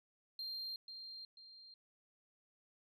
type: tone with echo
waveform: sine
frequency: 4186 Hz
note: C8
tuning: in tune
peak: -39 dBFS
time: 0.39-0.76 s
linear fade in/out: 2 ms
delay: 490 ms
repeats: 2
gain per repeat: -8 dB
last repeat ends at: 1.74 s
effects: tanh soft clip ceiling -40 dBFS